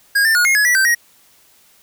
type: tone with pitch steps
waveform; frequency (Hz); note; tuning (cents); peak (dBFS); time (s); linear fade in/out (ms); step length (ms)
square; 1633 / 1788 / 1444 / 2146 / 1688 / 1951 / 1557 / 1888; G#6 / A6 / F#6 / C7 / G#6 / B6 / G6 / A#6; -30 / +27 / -43 / +43 / +28 / -22 / -12 / +22; -12; 0.15-0.95; 10; 100
effects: white hiss -52 dBFS RMS until 1.82 s